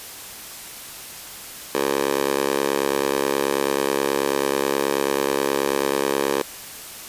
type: tone with high-pass filter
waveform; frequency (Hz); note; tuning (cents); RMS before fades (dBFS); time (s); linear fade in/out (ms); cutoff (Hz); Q
10% pulse; 69.3; C#2; 0; -22; 1.75-6.42; 0; 460; 1.8
effects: white hiss -37 dBFS RMS until 7.08 s + resampled to 32000 Hz